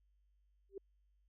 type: tone with exponential growth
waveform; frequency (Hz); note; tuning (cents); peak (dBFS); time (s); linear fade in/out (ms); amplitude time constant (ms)
sine; 392; G4; 0; -39; 0.69-0.78; 5; 18
effects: added 50 Hz sine -70 dBFS peak until 1.28 s